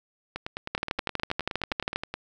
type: two click trains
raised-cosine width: 0.3 ms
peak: -16 / -10 dBFS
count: 18 / 16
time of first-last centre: 0.36-2.14 / 0.75-1.96 s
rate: 9.55 / 12.4 Hz
effects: none